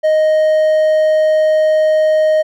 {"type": "tone", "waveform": "triangle", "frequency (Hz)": 622.3, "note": "D#5", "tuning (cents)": 0, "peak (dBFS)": -7, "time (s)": [0.03, 2.43], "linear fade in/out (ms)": 20, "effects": []}